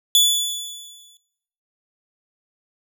sawtooth tone with exponential decay, 3451 Hz, A7, 34 cents flat, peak -7 dBFS, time 0.15-1.17 s, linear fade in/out 1 ms, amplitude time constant 220 ms, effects noise-tail reverb RT60 0.9 s tail -21 dB re dry

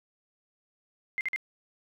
sine tone bursts, 2093 Hz, C7, in tune, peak -27 dBFS, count 3, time 1.18-1.361 s, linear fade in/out 0 ms, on 29 ms, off 47 ms, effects none

